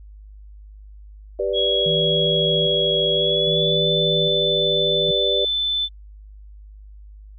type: chord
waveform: sine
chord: G major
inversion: none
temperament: equal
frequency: 392 / 493.9 / 587.3 Hz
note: G4 / B4 / D5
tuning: 0 / 0 / 0 cents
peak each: -24 dBFS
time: 1.39-5.45 s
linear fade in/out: 5 ms
type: tone with pitch glide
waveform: sine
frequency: 3322 to 3520 Hz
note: G#7 to A7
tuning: 0 to 0 cents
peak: -19 dBFS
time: 1.53-5.89 s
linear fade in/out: 50 ms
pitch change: +100 cents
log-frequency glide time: 3.13-3.88 s
type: tone with tremolo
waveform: sine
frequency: 160 Hz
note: D#3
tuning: 49 cents sharp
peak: -24 dBFS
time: 1.86-5.11 s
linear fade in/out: 0 ms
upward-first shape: square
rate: 0.62 Hz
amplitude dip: 50%
effects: added 51 Hz sine -39 dBFS peak until 7.38 s